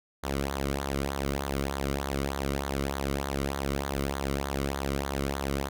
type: tone with flanger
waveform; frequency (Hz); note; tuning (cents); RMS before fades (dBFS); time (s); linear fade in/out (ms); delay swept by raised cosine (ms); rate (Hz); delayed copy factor
sawtooth; 69.2; C#2; -2; -31; 0.23-5.69; 10; 0.37 to 1.2; 3.3; -0.7
effects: none